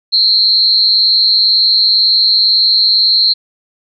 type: tone with amplitude modulation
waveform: sine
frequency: 4186 Hz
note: C8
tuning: in tune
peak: -3 dBFS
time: 0.12-3.34 s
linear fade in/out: 20 ms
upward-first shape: sine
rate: 210 Hz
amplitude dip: 95%
effects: none